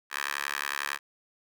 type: tone with high-pass filter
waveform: 10% pulse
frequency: 71 Hz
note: C#2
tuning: 42 cents sharp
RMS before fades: -33 dBFS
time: 0.1-0.99 s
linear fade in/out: 50 ms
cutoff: 1500 Hz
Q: 2.2
effects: none